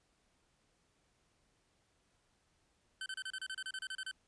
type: tone bursts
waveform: 25% pulse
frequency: 1535 Hz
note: G6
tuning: 37 cents flat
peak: -36 dBFS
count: 14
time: 3.01-4.113 s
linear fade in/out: 2 ms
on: 50 ms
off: 31 ms
effects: pink hiss -75 dBFS RMS until 4.27 s + resampled to 22050 Hz